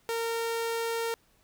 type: tone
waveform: sawtooth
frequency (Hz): 459.7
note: A#4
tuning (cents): -24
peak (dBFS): -25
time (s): 0.09-1.14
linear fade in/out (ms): 0
effects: pink hiss -66 dBFS RMS until 1.43 s